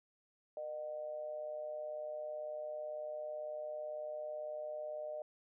sine tone with amplitude modulation, 609 Hz, D#5, 37 cents flat, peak -37 dBFS, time 0.57-5.22 s, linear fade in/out 2 ms, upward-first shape sine, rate 138 Hz, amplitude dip 60%, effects none

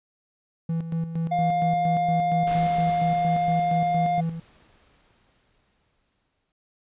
triangle tone with tremolo, 164.81 Hz, E3, in tune, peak -21 dBFS, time 0.69-4.4 s, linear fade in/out 5 ms, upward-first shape square, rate 4.3 Hz, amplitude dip 60%
triangle tone, 705 Hz, F5, 16 cents sharp, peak -19 dBFS, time 1.31-4.21 s, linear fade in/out 10 ms
pink noise with exponential decay, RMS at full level -36 dBFS, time 2.47-6.52 s, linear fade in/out 1 ms, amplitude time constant 880 ms
effects resampled to 8000 Hz

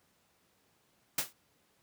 white noise with exponential decay, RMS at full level -26 dBFS, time 1.18-1.33 s, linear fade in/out 5 ms, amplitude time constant 31 ms, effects pink hiss -71 dBFS RMS until 1.82 s + high-pass 100 Hz 12 dB/octave

